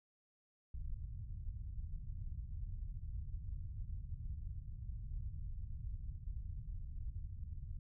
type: low-pass noise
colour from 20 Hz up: pink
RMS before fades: -44 dBFS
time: 0.74-7.79 s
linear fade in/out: 5 ms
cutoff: 110 Hz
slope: 24 dB/octave
effects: none